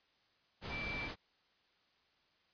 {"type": "tone in noise", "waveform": "sine", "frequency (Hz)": 2335, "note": "D7", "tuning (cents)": -11, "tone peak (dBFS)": -40, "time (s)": [0.69, 1.1], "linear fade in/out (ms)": 50, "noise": "pink", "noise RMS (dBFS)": -43, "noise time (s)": [0.61, 1.16], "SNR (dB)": 0, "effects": ["white hiss -73 dBFS RMS until 2.53 s", "resampled to 11025 Hz"]}